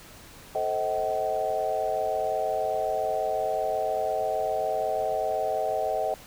sine chord, A diminished seventh, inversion none, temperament just, 440 / 528 / 633.6 / 760.3 Hz, A4 / C5 / Eb5 / Gb5, 0 / +16 / +31 / +47 cents, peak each -33 / -33 / -28 / -29 dBFS, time 0.55-6.14 s, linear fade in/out 2 ms, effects pink hiss -48 dBFS RMS until 6.26 s

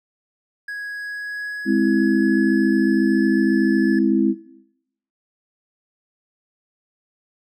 triangle tone with pitch glide, 1661.2 to 1717.8 Hz, G#6 to A6, 0 to -42 cents, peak -25 dBFS, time 0.68-3.99 s, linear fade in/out 5 ms, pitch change +58 cents, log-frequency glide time 0.9-3.46 s
sine chord, Ab augmented, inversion none, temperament equal, 207.7 / 261.6 / 329.6 Hz, Ab3 / C4 / E4, 0 / 0 / 0 cents, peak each -19 dBFS, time 1.65-4.35 s, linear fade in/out 50 ms
effects noise-tail reverb RT60 0.8 s tail -17 dB re dry

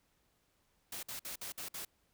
white noise bursts, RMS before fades -43 dBFS, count 6, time 0.92-1.85 s, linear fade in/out 5 ms, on 110 ms, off 54 ms, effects pink hiss -75 dBFS RMS until 2.13 s

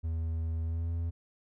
triangle tone with pitch glide, 81.4 to 83.83 Hz, E2 to E2, -21 to +30 cents, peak -28 dBFS, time 0.03-1.11 s, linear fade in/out 20 ms, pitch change +51 cents, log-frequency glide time 0.62-0.9 s, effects none

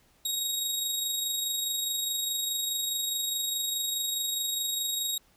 20% pulse tone with amplitude modulation, 3780 Hz, A#7, 23 cents sharp, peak -21 dBFS, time 0.25-5.18 s, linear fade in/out 5 ms, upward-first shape sine, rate 24.8 Hz, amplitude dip 35%, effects pink hiss -64 dBFS RMS until 5.36 s

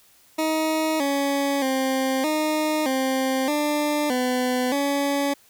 20% pulse tone with pitch steps, 315.3 / 279.9 / 264 / 307.9 / 263.4 / 296.9 / 251.6 / 282 Hz, D#4 / C#4 / C4 / D#4 / C4 / D4 / B3 / C#4, +23 / +17 / +16 / -18 / +12 / +19 / +32 / +30 cents, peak -16 dBFS, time 0.38-5.34 s, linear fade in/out 10 ms, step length 620 ms, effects white hiss -56 dBFS RMS until 5.49 s

